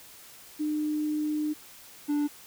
sine / triangle tone pair in turn, 302.7 / 293.1 Hz, D#4 / D4, -48 / -3 cents, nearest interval minor second, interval 55 cents, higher first, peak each -26 / -22 dBFS, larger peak second, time 0.59-1.54 / 2.08-2.28 s, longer first, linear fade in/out 20 ms, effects white hiss -50 dBFS RMS until 2.46 s

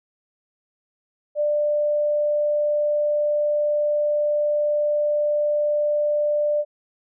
sine tone, 593 Hz, D5, 17 cents sharp, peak -18 dBFS, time 1.35-6.65 s, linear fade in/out 50 ms, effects none

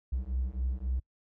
triangle beating tone pair, 61.74 / 65.44 Hz, B1 / C2, 0 / +1 cents, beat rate 3.7 Hz, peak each -30 dBFS, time 0.12-1 s, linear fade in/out 10 ms, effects noise-tail reverb RT60 0.1 s tail -26 dB re dry + tanh soft clip ceiling -22 dBFS

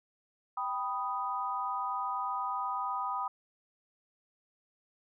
sine chord, G augmented, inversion none, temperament equal, 784 / 987.8 / 1244.5 Hz, G5 / B5 / D#6, 0 / 0 / 0 cents, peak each -38 / -35 / -35 dBFS, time 0.57-3.28 s, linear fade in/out 5 ms, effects none

